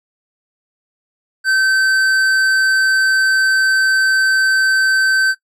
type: tone with tanh clipping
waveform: sine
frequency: 1544 Hz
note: G6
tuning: 27 cents flat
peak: -13 dBFS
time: 1.44-5.35 s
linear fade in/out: 50 ms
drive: 12 dB
effects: noise-tail reverb RT60 0.1 s tail -19 dB re dry